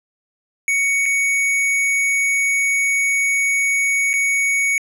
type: tone with dropouts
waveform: square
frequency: 2232 Hz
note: C#7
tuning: 11 cents sharp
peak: -16 dBFS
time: 0.68-4.78 s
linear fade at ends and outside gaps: 1 ms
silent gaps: 1.057-1.061 / 4.132-4.138 s
effects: low-pass 12000 Hz 12 dB/octave